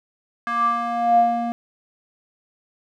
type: tone with band-pass filter sweep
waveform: square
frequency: 235.3 Hz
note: A#3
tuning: 16 cents sharp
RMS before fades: -20 dBFS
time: 0.47-1.52 s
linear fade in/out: 0 ms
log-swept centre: 1400 to 500 Hz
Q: 8.3
effects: none